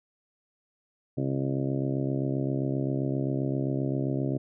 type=harmonic tone; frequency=67.6 Hz; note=C#2; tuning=43 cents flat; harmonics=2 / 3 / 4 / 5 / 6 / 7 / 8 / 9 / 10; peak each=-29 / -39 / -31 / -34 / -37 / -48 / -42 / -39 / -48 dBFS; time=1.17-4.38 s; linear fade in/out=10 ms; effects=none